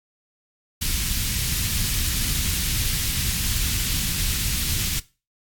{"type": "band-stop noise", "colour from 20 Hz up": "pink", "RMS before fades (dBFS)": -24, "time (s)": [0.81, 5], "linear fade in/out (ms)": 10, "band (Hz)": [140, 2800], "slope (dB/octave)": 12, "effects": ["noise-tail reverb RT60 0.3 s tail -19 dB re dry", "AAC 64 kbps"]}